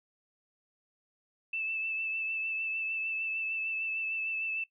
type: tone with vibrato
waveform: sine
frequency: 2637 Hz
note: E7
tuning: in tune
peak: -31 dBFS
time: 1.53-4.64 s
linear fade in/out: 5 ms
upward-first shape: triangle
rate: 6.6 Hz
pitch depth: 26 cents each way
effects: noise-tail reverb RT60 0.1 s tail -18 dB re dry